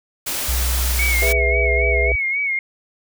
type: noise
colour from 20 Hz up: white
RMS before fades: -24 dBFS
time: 0.26-1.33 s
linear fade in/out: 10 ms
type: tone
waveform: sine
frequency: 62.3 Hz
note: B1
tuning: 16 cents sharp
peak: -18 dBFS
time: 0.48-2.16 s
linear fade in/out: 10 ms
type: tone with vibrato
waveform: sine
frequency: 2198 Hz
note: C#7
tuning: 15 cents flat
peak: -18 dBFS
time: 0.99-2.59 s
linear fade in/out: 2 ms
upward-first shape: sine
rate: 3.7 Hz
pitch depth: 65 cents each way
type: chord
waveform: sine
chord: E major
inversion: first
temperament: just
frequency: 412 / 494.4 / 659.3 Hz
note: G#4 / B4 / E5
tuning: -14 / +2 / 0 cents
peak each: -24 dBFS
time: 1.22-2.12 s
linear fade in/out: 2 ms
effects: none